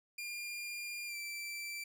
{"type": "tone with pitch glide", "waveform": "sawtooth", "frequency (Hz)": [2405, 2338], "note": ["D7", "D7"], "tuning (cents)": [41, -8], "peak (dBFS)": -37, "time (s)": [0.18, 1.84], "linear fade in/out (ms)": 5, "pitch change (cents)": -49, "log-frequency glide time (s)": [1.06, 1.16], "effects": []}